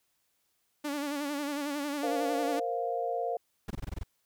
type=tone with vibrato; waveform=sawtooth; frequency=288.5 Hz; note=D4; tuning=31 cents flat; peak=-28 dBFS; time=0.84-2.6 s; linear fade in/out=10 ms; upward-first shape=sine; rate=11 Hz; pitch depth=62 cents each way
type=chord; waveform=sine; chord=Bb suspended second; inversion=none; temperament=just; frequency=466.2 / 524.4 / 699.2 Hz; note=Bb4 / C5 / F5; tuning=0 / +4 / +2 cents; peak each=-34 / -36 / -32 dBFS; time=2.03-3.37 s; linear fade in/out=5 ms
type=noise bursts; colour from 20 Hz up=brown; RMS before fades=-35 dBFS; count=8; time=3.68-4.035 s; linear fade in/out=5 ms; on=26 ms; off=21 ms
effects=white hiss -75 dBFS RMS until 4.25 s